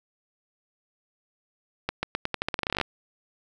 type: accelerating click train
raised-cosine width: 0.3 ms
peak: -10 dBFS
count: 18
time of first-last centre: 1.89-2.813 s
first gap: 140 ms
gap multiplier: 0.86
effects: 8-bit

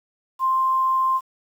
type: tone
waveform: sine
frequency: 1049 Hz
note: C6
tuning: 4 cents sharp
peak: -17 dBFS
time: 0.39-1.21 s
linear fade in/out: 50 ms
effects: 8-bit

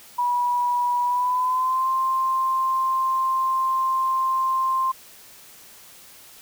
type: tone with pitch glide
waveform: sine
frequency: 974 to 1050 Hz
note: B5 to C6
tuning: -24 to +6 cents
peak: -19 dBFS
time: 0.18-4.92 s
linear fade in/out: 10 ms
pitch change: +130 cents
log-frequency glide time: 1.04-1.88 s
effects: white hiss -47 dBFS RMS until 6.41 s

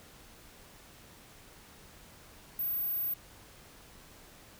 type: tone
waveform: sine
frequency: 14430 Hz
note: A9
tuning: 43 cents sharp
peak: -30 dBFS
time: 2.59-3.14 s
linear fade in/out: 5 ms
effects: pink hiss -55 dBFS RMS until 4.59 s

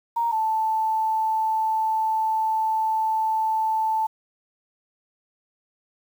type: tone pair in turn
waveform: sine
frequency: 932.3 / 880 Hz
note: A#5 / A5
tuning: 0 / 0 cents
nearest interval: minor second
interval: 100 cents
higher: first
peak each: -20 / -20 dBFS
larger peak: neither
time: 0.16-0.32 / 0.32-4.07 s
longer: second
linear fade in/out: 10 ms
effects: 8-bit

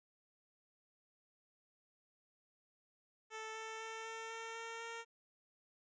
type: tone with pitch steps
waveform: 10% pulse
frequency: 440 / 443.3 / 446.7 / 450 / 453.4 / 456.8 / 460.3 Hz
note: A4 / A4 / A4 / A4 / A#4 / A#4 / A#4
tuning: 0 / +13 / +26 / +39 / -48 / -35 / -22 cents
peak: -36 dBFS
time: 3.3-5.05 s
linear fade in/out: 50 ms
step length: 250 ms
effects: resampled to 16000 Hz

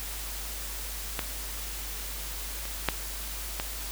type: clicks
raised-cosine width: 0.3 ms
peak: -12 / -23 / -7 / -14 dBFS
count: 4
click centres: 1.192 / 2.654 / 2.887 / 3.599 s
effects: added 50 Hz sine -38 dBFS peak until 3.91 s + white hiss -38 dBFS RMS until 3.91 s

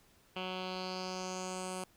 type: tone with low-pass filter sweep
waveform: 10% pulse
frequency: 185 Hz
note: F#3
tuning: in tune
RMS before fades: -40 dBFS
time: 0.36-1.84 s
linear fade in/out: 2 ms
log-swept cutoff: 3000 to 9600 Hz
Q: 3.6
effects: pink hiss -66 dBFS RMS until 1.96 s

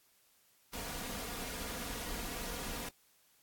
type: noise with comb filter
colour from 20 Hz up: pink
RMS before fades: -41 dBFS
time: 0.73-2.89 s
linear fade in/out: 5 ms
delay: 4.2 ms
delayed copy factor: +0.55
effects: white hiss -69 dBFS RMS until 3.42 s + AAC 64 kbps

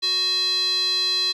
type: tone with band-pass filter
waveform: square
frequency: 370 Hz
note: F#4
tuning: in tune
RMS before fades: -22 dBFS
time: 0.02-1.33 s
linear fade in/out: 20 ms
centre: 4100 Hz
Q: 9.3
effects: none

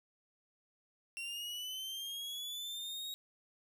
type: linear sweep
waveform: 40% pulse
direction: up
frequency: 2733 to 3792 Hz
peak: -39 dBFS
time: 1.17-3.14 s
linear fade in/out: 0 ms
effects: none

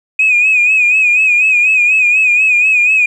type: tone with vibrato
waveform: sine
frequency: 2500 Hz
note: D#7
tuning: 8 cents sharp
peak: -6 dBFS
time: 0.19-3.06 s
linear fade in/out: 5 ms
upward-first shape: sine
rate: 4.1 Hz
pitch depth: 67 cents each way
effects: tanh soft clip ceiling -3 dBFS + 8-bit

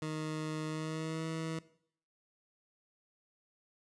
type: tone with pitch glide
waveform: 20% pulse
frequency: 155.6 to 161.27 Hz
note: D#3 to E3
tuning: 0 to -38 cents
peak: -31 dBFS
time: 0.02-1.59 s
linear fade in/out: 2 ms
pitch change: +62 cents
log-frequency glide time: 0.67-1.26 s
effects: noise-tail reverb RT60 0.6 s tail -18 dB re dry + resampled to 22050 Hz

